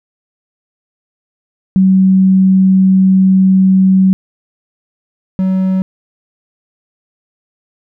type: tone pair in turn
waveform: sine / triangle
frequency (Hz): 189.4 / 188.35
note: F#3 / F#3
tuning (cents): +41 / +31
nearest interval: unison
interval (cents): 10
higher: first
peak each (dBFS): -5 / -8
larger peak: first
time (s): 1.76-4.13 / 5.39-5.82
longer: first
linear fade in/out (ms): 0
effects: none